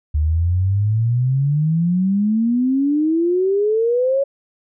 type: exponential sweep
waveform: sine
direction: up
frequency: 73.42 to 560 Hz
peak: -14 dBFS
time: 0.14-4.24 s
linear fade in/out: 10 ms
effects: none